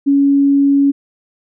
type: tone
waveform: sine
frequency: 279.7 Hz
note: C#4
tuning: 16 cents sharp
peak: -8 dBFS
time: 0.06-0.92 s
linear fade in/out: 20 ms
effects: none